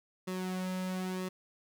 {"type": "tone with flanger", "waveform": "sawtooth", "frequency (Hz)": 185, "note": "F#3", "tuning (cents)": 0, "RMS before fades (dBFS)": -36, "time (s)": [0.27, 1.29], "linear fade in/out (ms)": 10, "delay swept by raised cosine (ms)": [1.3, 2.8], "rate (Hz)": 1, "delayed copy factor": -0.6, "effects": []}